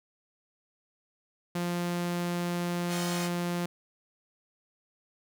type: tone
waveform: sawtooth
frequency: 174.61 Hz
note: F3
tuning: in tune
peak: -25 dBFS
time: 1.55-3.66 s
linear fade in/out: 5 ms
type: chord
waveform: 5% pulse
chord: Ab dominant seventh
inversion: second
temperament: equal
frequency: 622.3 / 740 / 830.6 / 1046.5 Hz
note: Eb5 / Gb5 / Ab5 / C6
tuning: 0 / 0 / 0 / 0 cents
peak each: -29 / -29 / -32 / -31 dBFS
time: 2.88-3.3 s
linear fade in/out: 50 ms
effects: none